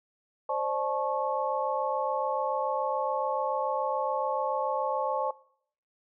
sine tone cluster, 528 / 595 / 865 / 1098 Hz, C5 / D5 / A5 / C#6, +16 / +22 / -30 / -17 cents, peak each -32 / -34 / -31 / -34 dBFS, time 0.49-5.31 s, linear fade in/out 5 ms, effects noise-tail reverb RT60 0.6 s tail -20 dB re dry

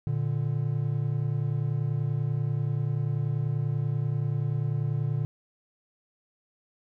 triangle tone pair together, 116.51 / 146.83 Hz, A#2 / D3, 0 / 0 cents, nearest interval major third, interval 400 cents, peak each -26 dBFS, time 0.07-5.25 s, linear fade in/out 0 ms, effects none

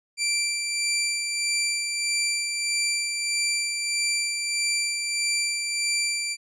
15% pulse tone with tremolo, 2349 Hz, D7, in tune, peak -15 dBFS, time 0.17-6.37 s, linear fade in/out 50 ms, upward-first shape sine, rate 1.6 Hz, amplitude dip 40%, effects resampled to 22050 Hz

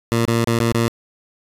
15% pulse tone with dropouts, 116 Hz, A#2, 8 cents flat, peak -9 dBFS, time 0.12-0.88 s, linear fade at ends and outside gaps 0 ms, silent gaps 0.253-0.278 / 0.444-0.474 / 0.588-0.603 / 0.723-0.746 s, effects resampled to 32000 Hz

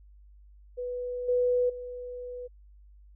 sine tone with level steps, 493.9 Hz, B4, in tune, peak -31 / -22 / -36 dBFS, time 0.77-2.48 s, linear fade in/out 20 ms, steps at 1.28 / 1.69 s, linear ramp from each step 10 ms, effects added 50 Hz sine -51 dBFS peak until 3.15 s

